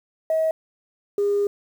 sine tone pair in turn, 639 / 406.3 Hz, D#5 / G#4, +46 / -38 cents, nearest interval minor sixth, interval 784 cents, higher first, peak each -17 dBFS, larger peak neither, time 0.3-0.51 / 1.18-1.47 s, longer second, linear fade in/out 2 ms, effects tanh soft clip ceiling -14 dBFS + 8-bit

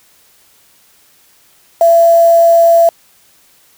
sine tone with quantisation, 673 Hz, E5, 36 cents sharp, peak -4 dBFS, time 1.81-2.89 s, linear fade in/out 2 ms, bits 4, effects white hiss -49 dBFS RMS until 3.77 s

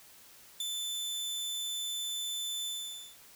sawtooth tone with ADSR envelope, 3520 Hz, A7, in tune, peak -28 dBFS, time 0.6-3.17 s, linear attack 3 ms, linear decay 17 ms, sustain -3 dB, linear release 510 ms, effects white hiss -56 dBFS RMS until 3.35 s

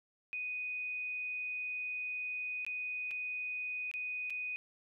sine tone with dropouts, 2489 Hz, D#7, in tune, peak -36 dBFS, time 0.33-4.56 s, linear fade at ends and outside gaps 0 ms, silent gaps 2.649-2.665 / 3.109-3.113 / 3.914-3.939 / 4.299-4.304 s, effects none

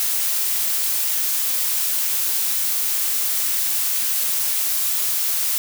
blue noise, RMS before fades -21 dBFS, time 0-5.58 s, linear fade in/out 0 ms, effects none

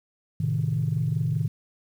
sine chord, A diminished, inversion none, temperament equal, 110 / 130.81 / 155.56 Hz, A2 / C3 / Eb3, 0 / 0 / 0 cents, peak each -27 / -27 / -25 dBFS, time 0.4-1.48 s, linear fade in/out 5 ms, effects tanh soft clip ceiling -15 dBFS + 9-bit

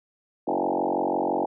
sine tone with frequency modulation, 572 Hz, D5, 46 cents flat, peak -22 dBFS, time 0.47-1.46 s, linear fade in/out 10 ms, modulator 45.9 Hz, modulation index 6.7, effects none

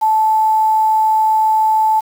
sine tone with quantisation, 873 Hz, A5, 14 cents flat, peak -10 dBFS, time 0.01-2.01 s, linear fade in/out 20 ms, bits 6, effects none

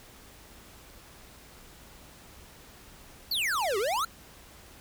square exponential two-way sweep, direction down then up, 4699 to 373.8 to 1422 Hz, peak -27 dBFS, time 3.31-4.05 s, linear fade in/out 5 ms, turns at 3.78 s, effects added 60 Hz sine -60 dBFS peak until 4.8 s + pink hiss -52 dBFS RMS until 4.8 s

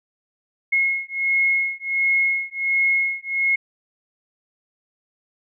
sine beating tone pair, 2165 / 2166.4 Hz, C#7 / C#7, -41 / -40 cents, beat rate 1.4 Hz, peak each -21 dBFS, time 0.72-3.56 s, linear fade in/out 10 ms, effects none

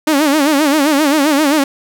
sawtooth tone with vibrato, 293.7 Hz, D4, in tune, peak -6 dBFS, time 0.07-1.64 s, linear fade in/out 5 ms, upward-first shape sine, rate 7.6 Hz, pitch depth 130 cents each way, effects none

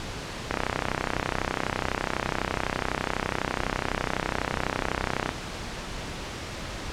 click train, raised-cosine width 0.5 ms, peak -9 dBFS, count 154, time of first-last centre 0.51-5.291 s, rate 32 Hz, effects pink hiss -35 dBFS RMS until 6.92 s + low-pass 6000 Hz 12 dB/octave

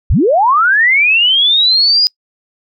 sine linear sweep, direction up, 31.34 to 4978 Hz, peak -7 dBFS, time 0.1-2.07 s, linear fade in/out 0 ms, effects noise-tail reverb RT60 0.1 s tail -24 dB re dry

